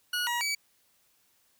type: tone with pitch steps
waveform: 20% pulse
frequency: 1455 / 956 / 2284 Hz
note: F#6 / A#5 / D7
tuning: -29 / +43 / -49 cents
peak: -23 dBFS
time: 0.13-0.55 s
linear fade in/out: 5 ms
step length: 140 ms
effects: white hiss -68 dBFS RMS until 1.59 s